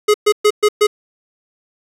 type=tone bursts; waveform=square; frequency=420 Hz; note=G#4; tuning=19 cents sharp; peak=-9 dBFS; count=5; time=0.08-0.87 s; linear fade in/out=10 ms; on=62 ms; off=120 ms; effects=low-pass 11000 Hz 12 dB/octave + 7-bit